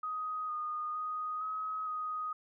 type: tone with pitch steps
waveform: sine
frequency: 1253 / 1228 / 1245 / 1272 / 1249 Hz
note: D#6 / D#6 / D#6 / D#6 / D#6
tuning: +12 / -23 / +1 / +38 / +6 cents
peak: -34 dBFS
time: 0.03-2.33 s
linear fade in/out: 5 ms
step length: 460 ms
effects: none